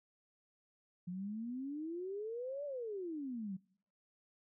sine exponential two-way sweep, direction up then down, 173.8 to 590 to 181.4 Hz, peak -39 dBFS, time 1.07-3.57 s, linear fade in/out 10 ms, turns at 2.65 s, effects noise-tail reverb RT60 0.7 s tail -26 dB re dry

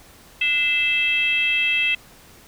sine tone with frequency modulation, 2637 Hz, E7, in tune, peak -17 dBFS, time 0.41-1.95 s, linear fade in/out 5 ms, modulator 590 Hz, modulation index 0.8, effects pink hiss -48 dBFS RMS until 2.47 s

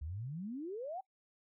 sine exponential sweep, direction up, 69.3 to 795 Hz, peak -39 dBFS, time 0.01-1.01 s, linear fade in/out 10 ms, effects noise-tail reverb RT60 0.1 s tail -23 dB re dry

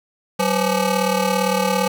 20% pulse ring-modulated tone, 343.6 Hz, F4, 28 cents flat, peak -9 dBFS, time 0.39-1.88 s, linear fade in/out 5 ms, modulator 153 Hz, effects none

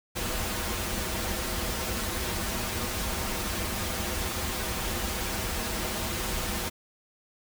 pink noise with comb filter, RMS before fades -31 dBFS, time 0.15-6.7 s, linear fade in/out 20 ms, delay 7 ms, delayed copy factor -0.7, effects none

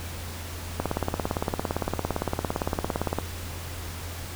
click train, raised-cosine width 1 ms, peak -11 dBFS, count 43, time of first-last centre 0.8-3.186 s, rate 17.6 Hz, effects added 85 Hz sine -36 dBFS peak until 4.35 s + pink hiss -39 dBFS RMS until 4.35 s

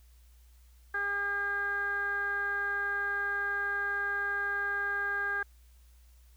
15% pulse tone with low-pass filter, 403.6 Hz, G#4, 49 cents flat, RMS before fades -32 dBFS, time 0.94-5.43 s, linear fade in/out 5 ms, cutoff 1600 Hz, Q 9.7, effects added 60 Hz sine -55 dBFS peak until 6.36 s + white hiss -68 dBFS RMS until 6.36 s

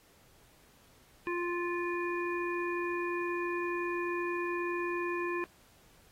harmonic tone, 349.2 Hz, F4, in tune, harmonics 1 / 3 / 5 / 7, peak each -33 / -38 / -40 / -41 dBFS, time 1.27-5.44 s, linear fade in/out 0 ms, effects pink hiss -63 dBFS RMS until 6.11 s + AAC 48 kbps

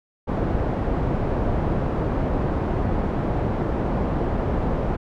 pink low-pass noise, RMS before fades -23 dBFS, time 0.27-4.97 s, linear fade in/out 20 ms, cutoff 780 Hz, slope 12 dB/octave, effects none

